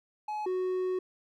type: tone pair in turn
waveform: triangle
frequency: 848 / 369.3 Hz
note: G#5 / F#4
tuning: +36 / -3 cents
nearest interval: octave + major second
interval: 1439 cents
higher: first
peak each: -30 / -26 dBFS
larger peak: second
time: 0.28-0.46 / 0.46-0.99 s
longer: second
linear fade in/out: 5 ms
effects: none

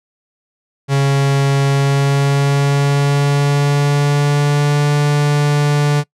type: tone with pitch glide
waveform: 45% pulse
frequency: 138.59 to 146.15 Hz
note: C#3 to D3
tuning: 0 to -8 cents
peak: -11 dBFS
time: 0.88-6.04 s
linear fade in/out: 50 ms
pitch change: +92 cents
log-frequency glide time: 1.67-4.92 s
effects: noise-tail reverb RT60 0.1 s tail -23 dB re dry + low-pass 9000 Hz 12 dB/octave

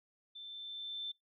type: tone with level ramp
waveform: sine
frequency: 3546 Hz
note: A7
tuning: 13 cents sharp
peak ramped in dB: -46 to -37 dBFS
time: 0.35-1.12 s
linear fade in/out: 10 ms
effects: noise-tail reverb RT60 0.2 s tail -24 dB re dry

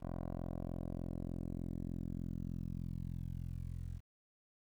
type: tone with low-pass filter sweep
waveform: 10% pulse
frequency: 43.34 Hz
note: F1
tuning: 12 cents flat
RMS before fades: -42 dBFS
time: 0-4.01 s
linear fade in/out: 50 ms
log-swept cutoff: 860 to 98 Hz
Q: 1.2
effects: 11-bit

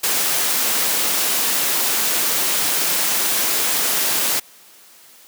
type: noise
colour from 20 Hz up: white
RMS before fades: -19 dBFS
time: 0.03-4.4 s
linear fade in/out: 10 ms
effects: white hiss -47 dBFS RMS until 5.27 s + high-pass 200 Hz 12 dB/octave

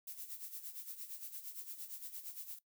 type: noise with tremolo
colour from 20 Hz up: violet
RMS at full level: -45 dBFS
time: 0.07-2.59 s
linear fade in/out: 5 ms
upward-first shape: sine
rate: 8.7 Hz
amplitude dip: 70%
effects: noise-tail reverb RT60 0.1 s tail -17 dB re dry

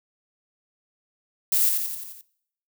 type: noise with echo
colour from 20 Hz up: violet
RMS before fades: -21 dBFS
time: 1.52-1.69 s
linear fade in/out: 2 ms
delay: 87 ms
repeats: 6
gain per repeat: -4 dB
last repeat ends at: 2.212 s
effects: noise-tail reverb RT60 0.7 s tail -21 dB re dry

